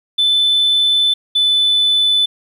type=tone pair in turn; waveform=sine; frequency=3515 / 3501 Hz; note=A7 / A7; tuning=-2 / -9 cents; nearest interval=unison; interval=7 cents; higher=first; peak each=-9 dBFS; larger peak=neither; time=0.18-1.14 / 1.35-2.26 s; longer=first; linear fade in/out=10 ms; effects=tanh soft clip ceiling -8 dBFS + 8-bit